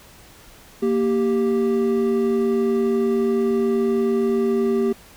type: tone pair together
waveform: triangle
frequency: 232.9 / 392 Hz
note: A#3 / G4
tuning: -1 / 0 cents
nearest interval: major sixth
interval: 901 cents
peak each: -19 / -17 dBFS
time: 0.82-4.93 s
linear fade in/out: 10 ms
effects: pink hiss -47 dBFS RMS until 5.16 s